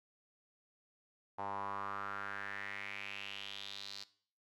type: tone with band-pass filter sweep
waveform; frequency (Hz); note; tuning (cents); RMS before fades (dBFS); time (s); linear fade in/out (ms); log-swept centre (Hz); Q
sawtooth; 100; G2; +35; -44; 1.38-4.04; 10; 870 to 4500; 4.5
effects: noise-tail reverb RT60 0.5 s tail -18 dB re dry